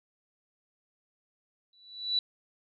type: tone with exponential growth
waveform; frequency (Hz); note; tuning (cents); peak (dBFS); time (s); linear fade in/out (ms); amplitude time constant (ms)
sine; 3951; B7; 0; -22; 1.73-2.19; 2; 98
effects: none